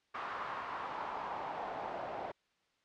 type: noise with band-pass filter sweep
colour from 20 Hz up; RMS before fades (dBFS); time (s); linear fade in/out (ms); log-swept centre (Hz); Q
pink; -41; 0.14-2.32; 10; 1200 to 680; 2.7
effects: white hiss -75 dBFS RMS until 2.84 s + low-pass 4000 Hz 12 dB/octave